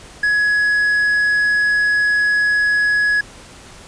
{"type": "tone with hard clipping", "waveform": "triangle", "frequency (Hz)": 1680, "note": "G#6", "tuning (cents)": 19, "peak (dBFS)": -14, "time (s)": [0.23, 3.21], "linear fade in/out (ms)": 5, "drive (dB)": 6, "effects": ["pink hiss -40 dBFS RMS until 3.87 s", "resampled to 22050 Hz"]}